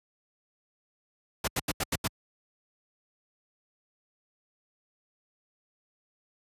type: noise bursts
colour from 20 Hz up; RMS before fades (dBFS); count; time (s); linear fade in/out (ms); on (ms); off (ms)
pink; -28; 6; 1.44-2.077; 5; 37; 83
effects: high-pass 60 Hz 12 dB/octave + resampled to 32000 Hz